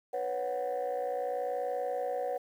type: chord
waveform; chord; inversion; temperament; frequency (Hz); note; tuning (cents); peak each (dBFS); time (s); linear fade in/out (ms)
sine; B suspended second; none; equal; 493.9 / 554.4 / 740; B4 / C#5 / F#5; 0 / 0 / 0; -33 / -34 / -34; 0.13-2.38; 10
effects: tanh soft clip ceiling -26 dBFS + 10-bit